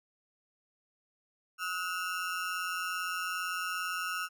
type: ring-modulated tone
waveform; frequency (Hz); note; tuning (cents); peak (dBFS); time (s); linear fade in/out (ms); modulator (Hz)
35% pulse; 1369; F6; -35; -28; 1.58-4.29; 50; 88.8
effects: none